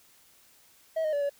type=tone with pitch steps; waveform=triangle; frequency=643 / 619 / 575 / 568 Hz; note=E5 / D#5 / D5 / C#5; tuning=-43 / -9 / -37 / +42 cents; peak=-23 dBFS; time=0.96-1.296 s; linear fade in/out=10 ms; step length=84 ms; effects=tanh soft clip ceiling -19 dBFS + white hiss -60 dBFS RMS until 1.39 s